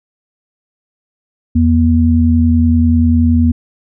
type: tone pair together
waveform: sine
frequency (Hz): 83.49 / 240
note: E2 / B3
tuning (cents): +23 / -49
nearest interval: octave + tritone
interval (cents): 1828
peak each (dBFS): -10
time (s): 1.55-3.52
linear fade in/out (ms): 10
effects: none